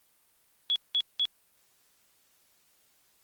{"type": "tone bursts", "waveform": "sine", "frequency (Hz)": 3372, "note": "G#7", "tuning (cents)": 26, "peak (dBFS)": -23, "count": 3, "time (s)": [0.7, 1.254], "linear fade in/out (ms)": 0, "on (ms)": 58, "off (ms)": 190, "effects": ["white hiss -67 dBFS RMS until 3.23 s", "Opus 32 kbps"]}